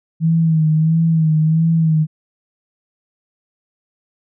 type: tone with vibrato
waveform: sine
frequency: 160 Hz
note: D#3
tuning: 49 cents sharp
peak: -11 dBFS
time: 0.2-2.07 s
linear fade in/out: 50 ms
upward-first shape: sine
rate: 1.5 Hz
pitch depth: 50 cents each way
effects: none